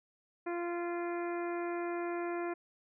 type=harmonic tone; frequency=346 Hz; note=F4; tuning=16 cents flat; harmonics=1 / 2 / 3 / 4 / 5 / 6 / 7; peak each=-35 / -41 / -45 / -47 / -49 / -51 / -52 dBFS; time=0.46-2.54 s; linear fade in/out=10 ms; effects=none